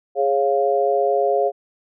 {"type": "chord", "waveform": "sine", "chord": "Db major", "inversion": "second", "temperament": "equal with one note detuned", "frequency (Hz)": [415.3, 549.9, 698.5], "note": ["Ab4", "Db5", "F5"], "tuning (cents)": [0, -14, 0], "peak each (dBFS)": -20, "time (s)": [0.15, 1.52], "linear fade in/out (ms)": 50, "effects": []}